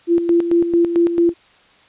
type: tone with tremolo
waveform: sine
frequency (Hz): 341.2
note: F4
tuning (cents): -40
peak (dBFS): -10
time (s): 0.07-1.34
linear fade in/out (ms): 50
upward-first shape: square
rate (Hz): 4.5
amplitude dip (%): 60
effects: white hiss -51 dBFS RMS until 1.88 s + resampled to 8000 Hz